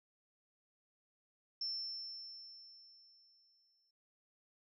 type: tone with exponential decay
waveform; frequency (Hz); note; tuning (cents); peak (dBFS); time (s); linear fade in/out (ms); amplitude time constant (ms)
sine; 5360; E8; +28; -36; 1.61-3.91; 5; 500
effects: none